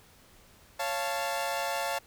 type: chord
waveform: sawtooth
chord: Db augmented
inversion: none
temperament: equal with one note detuned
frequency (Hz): 554.4 / 691.6 / 880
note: Db5 / F5 / A5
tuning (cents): 0 / -17 / 0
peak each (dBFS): -31 / -30 / -30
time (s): 0.79-1.99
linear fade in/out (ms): 10
effects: pink hiss -58 dBFS RMS until 2.06 s